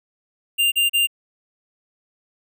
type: tone bursts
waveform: square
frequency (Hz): 2794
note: F7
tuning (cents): 0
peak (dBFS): -16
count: 3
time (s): 0.58-1.072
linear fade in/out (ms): 20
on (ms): 140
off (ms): 36
effects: none